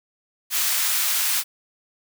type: high-pass noise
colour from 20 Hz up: white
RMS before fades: -22 dBFS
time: 0.5-1.44 s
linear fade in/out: 50 ms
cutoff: 1200 Hz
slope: 12 dB/octave
effects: none